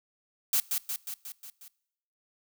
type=noise with echo; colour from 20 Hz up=blue; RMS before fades=-25 dBFS; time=0.53-0.6 s; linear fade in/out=2 ms; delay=180 ms; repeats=6; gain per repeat=-4 dB; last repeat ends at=1.68 s; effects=noise-tail reverb RT60 0.8 s tail -23 dB re dry